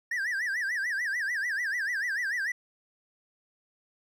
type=tone with vibrato; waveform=triangle; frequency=1760 Hz; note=A6; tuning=in tune; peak=-26 dBFS; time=0.11-2.52 s; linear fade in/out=5 ms; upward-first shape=sine; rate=6.8 Hz; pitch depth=210 cents each way; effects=none